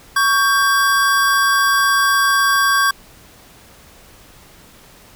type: tone pair together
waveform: square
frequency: 1120.1 / 1584 Hz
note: C#6 / G6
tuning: +18 / +18 cents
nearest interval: tritone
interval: 600 cents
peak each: -16 dBFS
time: 0.16-2.91 s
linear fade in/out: 5 ms
effects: pink hiss -45 dBFS RMS until 5.15 s